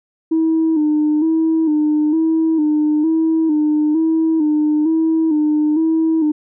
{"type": "tone with vibrato", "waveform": "sine", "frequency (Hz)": 312.3, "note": "D#4", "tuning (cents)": 7, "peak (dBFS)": -11, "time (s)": [0.31, 6.32], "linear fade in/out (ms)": 10, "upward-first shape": "square", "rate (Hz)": 1.1, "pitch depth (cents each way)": 55, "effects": ["tanh soft clip ceiling -9 dBFS"]}